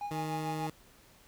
triangle tone with tremolo, 820 Hz, G#5, 22 cents flat, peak -31 dBFS, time 0.01-0.67 s, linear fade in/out 2 ms, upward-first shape triangle, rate 6.7 Hz, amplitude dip 75%
20% pulse tone, 155.56 Hz, D#3, in tune, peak -30 dBFS, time 0.11-0.7 s, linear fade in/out 2 ms
effects pink hiss -60 dBFS RMS until 1.27 s

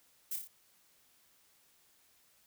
violet noise with echo, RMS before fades -37 dBFS, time 0.31-0.36 s, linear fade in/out 5 ms, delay 29 ms, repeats 4, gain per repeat -4 dB, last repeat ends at 0.476 s, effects white hiss -68 dBFS RMS until 2.46 s

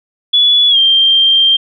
sine tone with pitch glide, 3419 to 3172 Hz, G#7 to G7, +50 to +20 cents, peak -6 dBFS, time 0.33-1.57 s, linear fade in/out 10 ms, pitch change -130 cents, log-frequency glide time 0.69-0.78 s, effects none

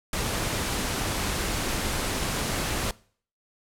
pink noise, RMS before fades -28 dBFS, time 0.13-2.91 s, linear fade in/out 2 ms, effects noise-tail reverb RT60 0.5 s tail -22 dB re dry + low-pass 12000 Hz 12 dB/octave

